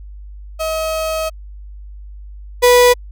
35% pulse tone pair in turn, 637 / 490.7 Hz, D#5 / B4, +41 / -11 cents, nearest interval perfect fourth, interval 452 cents, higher first, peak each -16 / -5 dBFS, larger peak second, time 0.59-1.3 / 2.62-2.94 s, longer first, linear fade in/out 20 ms, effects added 50 Hz sine -31 dBFS peak until 3.11 s

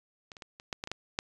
clicks, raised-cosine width 0.2 ms, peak -27 / -30 / -26 / -29 / -16 / -18 / -22 / -16 / -12 dBFS, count 9, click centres 0.318 / 0.368 / 0.422 / 0.599 / 0.728 / 0.839 / 0.874 / 0.916 / 1.189 s, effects resampled to 22050 Hz

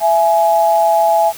sine tone pair together, 667.1 / 840 Hz, E5 / G#5, +20 / +19 cents, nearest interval major third, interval 399 cents, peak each -12 dBFS, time 0-1.33 s, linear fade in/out 50 ms, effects white hiss -33 dBFS RMS until 1.37 s

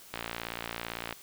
click train, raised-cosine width 0.3 ms, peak -18 dBFS, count 58, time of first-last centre 0.14-1.126 s, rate 57.8 Hz, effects white hiss -52 dBFS RMS until 1.22 s

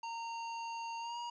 square tone with pitch glide, 922 to 951.2 Hz, A#5 to A#5, -19 to +35 cents, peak -40 dBFS, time 0.03-1.3 s, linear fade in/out 5 ms, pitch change +54 cents, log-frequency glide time 0.99-1.18 s, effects resampled to 16000 Hz + 11-bit

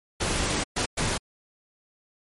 pink noise bursts at uneven times, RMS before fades -26 dBFS, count 3, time 0.2-0.64 / 0.76-0.86 / 0.97-1.18 s, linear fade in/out 10 ms, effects MP3 48 kbps

